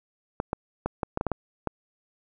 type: clicks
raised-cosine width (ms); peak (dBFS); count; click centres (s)
1; -12; 9; 0.401 / 0.531 / 0.86 / 1.032 / 1.174 / 1.211 / 1.267 / 1.317 / 1.673
effects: none